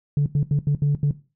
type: tone bursts at uneven times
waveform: sine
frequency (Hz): 144.3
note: D3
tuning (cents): -30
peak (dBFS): -14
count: 6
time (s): 0.17-0.26 / 0.35-0.43 / 0.51-0.59 / 0.67-0.75 / 0.82-0.95 / 1.03-1.11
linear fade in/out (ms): 2
effects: noise-tail reverb RT60 0.3 s tail -17 dB re dry + tanh soft clip ceiling -14 dBFS